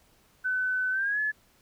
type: tone with pitch glide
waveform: sine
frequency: 1510 to 1714.6 Hz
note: F#6 to A6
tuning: +35 to -45 cents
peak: -25 dBFS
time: 0.44-1.32 s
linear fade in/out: 20 ms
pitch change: +220 cents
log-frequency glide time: 0.91-1.2 s
effects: pink hiss -63 dBFS RMS until 1.61 s